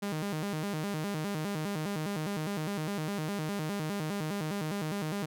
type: tone with vibrato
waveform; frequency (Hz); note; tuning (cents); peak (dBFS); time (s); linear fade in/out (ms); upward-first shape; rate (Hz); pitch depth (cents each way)
sawtooth; 177; F3; +23; -28; 0.02-5.26; 10; square; 4.9; 230
effects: none